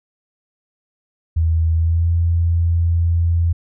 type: tone with pitch glide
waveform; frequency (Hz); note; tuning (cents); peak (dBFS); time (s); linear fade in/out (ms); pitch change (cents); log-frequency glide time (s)
sine; 81.4 to 84.51; E2 to E2; -21 to +44; -13; 1.36-3.53; 10; +65; 1.75-2.09
effects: none